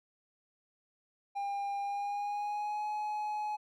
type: tone with pitch glide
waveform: triangle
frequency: 802 to 844.3 Hz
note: G5 to G#5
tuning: +39 to +28 cents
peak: -31 dBFS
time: 1.35-3.57 s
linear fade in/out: 20 ms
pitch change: +89 cents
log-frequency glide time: 1.81-2.87 s
effects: none